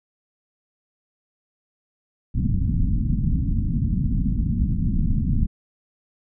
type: low-pass noise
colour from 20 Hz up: pink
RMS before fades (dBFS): -21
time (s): 2.34-5.47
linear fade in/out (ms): 20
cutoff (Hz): 250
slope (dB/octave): 48
effects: none